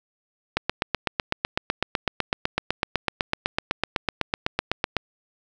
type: click train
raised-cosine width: 0.3 ms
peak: -5 dBFS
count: 36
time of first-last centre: 0.57-4.967 s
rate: 7.96 Hz
effects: none